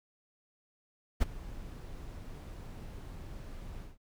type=noise with ADSR envelope; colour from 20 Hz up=brown; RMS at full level=-24 dBFS; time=1.2-3.98 s; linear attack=21 ms; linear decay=21 ms; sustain=-20 dB; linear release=170 ms; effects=none